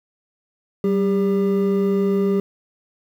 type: tone pair together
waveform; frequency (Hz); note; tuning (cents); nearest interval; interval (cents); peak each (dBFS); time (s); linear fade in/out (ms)
triangle; 192.6 / 399.5; G3 / G4; -30 / +33; octave + minor second; 1263; -17; 0.84-2.4; 2
effects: 8-bit